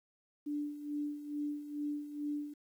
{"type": "tone with tremolo", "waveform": "sine", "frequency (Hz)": 293.7, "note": "D4", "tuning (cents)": 0, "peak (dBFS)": -33, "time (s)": [0.46, 2.54], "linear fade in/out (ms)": 10, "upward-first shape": "sine", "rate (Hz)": 2.3, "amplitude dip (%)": 70, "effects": ["11-bit"]}